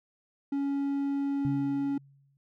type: tone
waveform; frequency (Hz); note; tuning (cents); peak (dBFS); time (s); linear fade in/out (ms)
triangle; 279.4; C#4; +14; -25; 0.52-1.98; 5
type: tone with exponential decay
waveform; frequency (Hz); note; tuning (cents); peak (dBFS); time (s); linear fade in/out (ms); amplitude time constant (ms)
sine; 138.59; C#3; 0; -27; 1.45-2.37; 0; 200
effects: none